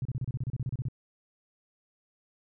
sine tone bursts, 126.7 Hz, B2, 45 cents sharp, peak -28 dBFS, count 14, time 0.02-0.885 s, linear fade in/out 2 ms, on 33 ms, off 31 ms, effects none

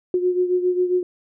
sine beating tone pair, 360.4 / 367.8 Hz, F#4 / F#4, -45 / -10 cents, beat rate 7.4 Hz, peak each -18 / -24 dBFS, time 0.14-1.03 s, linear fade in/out 2 ms, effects none

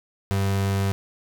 35% pulse tone, 98 Hz, G2, in tune, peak -19 dBFS, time 0.31-0.92 s, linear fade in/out 0 ms, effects none

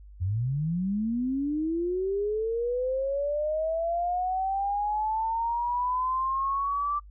sine linear sweep, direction up, 84.8 to 1174.7 Hz, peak -25 dBFS, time 0.2-7 s, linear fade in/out 20 ms, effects noise-tail reverb RT60 0.1 s tail -26 dB re dry + added 50 Hz sine -45 dBFS peak until 7.1 s

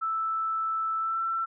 sine tone with pitch glide, 1318.5 to 1340.8 Hz, E6 to E6, 0 to +29 cents, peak -26 dBFS, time 0.01-1.46 s, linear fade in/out 20 ms, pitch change +29 cents, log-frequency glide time 0.99-1.21 s, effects none

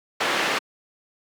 white low-pass noise, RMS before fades -23 dBFS, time 0.2-0.59 s, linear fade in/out 10 ms, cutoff 2400 Hz, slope 12 dB/octave, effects high-pass 300 Hz 12 dB/octave

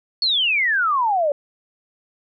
sine exponential sweep, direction down, 4465 to 557 Hz, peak -16 dBFS, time 0.22-1.32 s, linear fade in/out 2 ms, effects none

